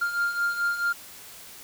triangle beating tone pair, 1396.9 / 1401.5 Hz, F6 / F6, 0 / +6 cents, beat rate 4.6 Hz, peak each -29 / -23 dBFS, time 0.01-0.93 s, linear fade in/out 10 ms, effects white hiss -45 dBFS RMS until 1.63 s

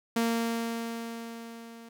sawtooth tone with level ramp, 230.5 Hz, A#3, 19 cents flat, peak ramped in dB -20 to -42 dBFS, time 0.16-1.89 s, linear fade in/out 5 ms, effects none

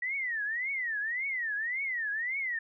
sine tone with vibrato, 1916 Hz, A#6, 47 cents sharp, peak -30 dBFS, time 0.02-2.59 s, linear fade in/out 5 ms, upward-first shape triangle, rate 1.8 Hz, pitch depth 280 cents each way, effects none

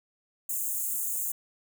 white high-pass noise, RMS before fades -31 dBFS, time 0.49-1.32 s, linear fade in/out 5 ms, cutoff 6600 Hz, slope 96 dB/octave, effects none

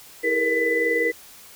sine tone cluster, 327.4 / 410 / 454 / 474.3 / 1998 Hz, E4 / G#4 / A#4 / A#4 / B6, -12 / -22 / -46 / +30 / +20 cents, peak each -29 / -31 / -29 / -23 / -22 dBFS, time 0.23-1.12 s, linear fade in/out 20 ms, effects white hiss -46 dBFS RMS until 1.55 s

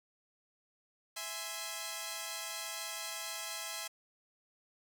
5% pulse chord, E augmented, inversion none, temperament equal with one note detuned, 659.3 / 830.6 / 1039.3 Hz, E5 / G#5 / B#5, 0 / 0 / -12 cents, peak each -32 dBFS, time 1.16-3.88 s, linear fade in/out 10 ms, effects none

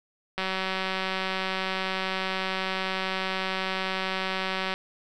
click train, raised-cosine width 0.3 ms, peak -13 dBFS, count 825, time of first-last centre 0.38-4.74 s, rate 189 Hz, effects none

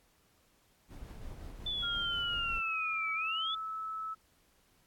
brown noise with tremolo, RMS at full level -44 dBFS, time 0.88-2.63 s, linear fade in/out 50 ms, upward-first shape sine, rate 5.6 Hz, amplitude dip 30%
sine exponential two-way sweep, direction down then up, 3520 to 2270 to 3520 Hz, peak -33 dBFS, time 1.66-3.55 s, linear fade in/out 5 ms, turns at 3.13 s
sine tone with pitch glide, 1396.9 to 1303.4 Hz, F6 to E6, 0 to -20 cents, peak -36 dBFS, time 1.82-4.15 s, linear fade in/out 20 ms, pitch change -120 cents, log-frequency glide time 2.36-2.79 s
effects pink hiss -69 dBFS RMS until 4.86 s + AAC 64 kbps

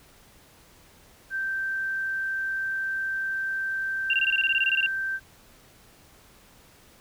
sine tone, 1563 Hz, G6, 6 cents flat, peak -26 dBFS, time 1.3-5.2 s, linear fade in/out 50 ms
sine tone bursts, 2768 Hz, F7, 16 cents flat, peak -20 dBFS, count 14, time 4.1-4.863 s, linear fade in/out 2 ms, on 35 ms, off 21 ms
effects pink hiss -55 dBFS RMS until 7 s

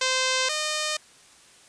5% pulse tone pair in turn, 518 / 611.4 Hz, C5 / D#5, -17 / -30 cents, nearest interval minor third, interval 287 cents, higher second, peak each -10 / -14 dBFS, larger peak first, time 0.01-0.49 / 0.49-0.97 s, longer neither, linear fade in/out 5 ms, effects white hiss -53 dBFS RMS until 1.68 s + resampled to 22050 Hz

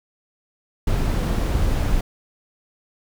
brown noise, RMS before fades -20 dBFS, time 0.87-2.01 s, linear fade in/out 5 ms, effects none

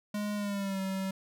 square tone with pitch glide, 207.7 to 191.57 Hz, G#3 to G3, 0 to -40 cents, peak -32 dBFS, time 0.14-1.11 s, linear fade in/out 5 ms, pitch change -140 cents, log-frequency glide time 0.35-0.8 s, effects none

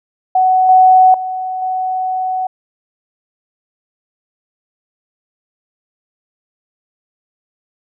sine tone with level steps, 746 Hz, F#5, 14 cents sharp, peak -8 / -4 / -18 / -15 dBFS, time 0.35-2.47 s, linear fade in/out 5 ms, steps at 0.69 / 1.14 / 1.62 s, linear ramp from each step 2 ms, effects none

